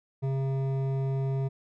sine tone with hard clipping, 134.8 Hz, C#3, 48 cents flat, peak -28 dBFS, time 0.22-1.49 s, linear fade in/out 20 ms, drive 11 dB, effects none

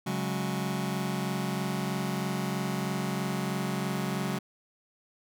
sawtooth chord, C# suspended fourth, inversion none, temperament just, 138.59 / 184.79 / 207.9 Hz, C#3 / F#3 / G#3, 0 / -2 / +2 cents, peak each -30 / -28 / -30 dBFS, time 0.06-4.39 s, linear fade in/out 10 ms, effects none

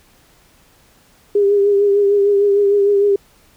sine tone with vibrato, 403.7 Hz, G#4, 49 cents flat, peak -10 dBFS, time 1.35-3.16 s, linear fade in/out 5 ms, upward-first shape triangle, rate 6.6 Hz, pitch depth 40 cents each way, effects pink hiss -52 dBFS RMS until 3.56 s

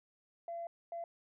sine tone bursts at uneven times, 680 Hz, F5, 46 cents flat, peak -38 dBFS, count 2, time 0.48-0.67 / 0.92-1.04 s, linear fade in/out 2 ms, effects tanh soft clip ceiling -34 dBFS

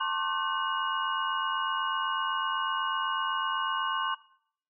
sine tone cluster, 898 / 1069 / 1157 / 1523 / 2880 Hz, A5 / C6 / D6 / F#6 / F#7, +35 / +37 / -26 / +50 / -47 cents, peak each -36 / -30 / -36 / -34 / -35 dBFS, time 0-4.15 s, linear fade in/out 10 ms, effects noise-tail reverb RT60 0.6 s tail -18 dB re dry

